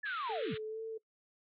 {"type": "linear sweep", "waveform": "sine", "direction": "down", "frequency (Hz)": [1757, 96.4], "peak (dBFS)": -35, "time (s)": [0.03, 0.55], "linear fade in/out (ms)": 10}
{"type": "band-pass noise", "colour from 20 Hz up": "white", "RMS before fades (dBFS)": -47, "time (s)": [0.05, 0.58], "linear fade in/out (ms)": 10, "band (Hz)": [1200, 3900], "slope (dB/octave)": 96}
{"type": "tone with vibrato", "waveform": "sine", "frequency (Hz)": 440, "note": "A4", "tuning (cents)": 0, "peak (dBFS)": -37, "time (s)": [0.29, 0.98], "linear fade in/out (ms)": 10, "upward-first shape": "sine", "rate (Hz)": 2.2, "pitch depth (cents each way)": 28}
{"effects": ["noise-tail reverb RT60 0.1 s tail -21 dB re dry", "MP3 96 kbps"]}